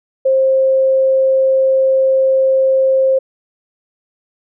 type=tone; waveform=sine; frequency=530 Hz; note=C5; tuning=22 cents sharp; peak=-9 dBFS; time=0.25-3.19 s; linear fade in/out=10 ms; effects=none